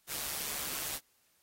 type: noise with amplitude modulation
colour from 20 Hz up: white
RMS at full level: -35 dBFS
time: 0.07-1 s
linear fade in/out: 50 ms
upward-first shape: sine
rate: 144 Hz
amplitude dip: 55%
effects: white hiss -71 dBFS RMS until 1.42 s + AAC 48 kbps